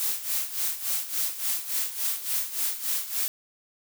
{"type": "noise with tremolo", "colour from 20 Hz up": "blue", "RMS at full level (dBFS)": -26, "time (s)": [0, 3.28], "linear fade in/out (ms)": 0, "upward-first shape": "sine", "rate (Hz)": 3.5, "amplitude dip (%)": 75, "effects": []}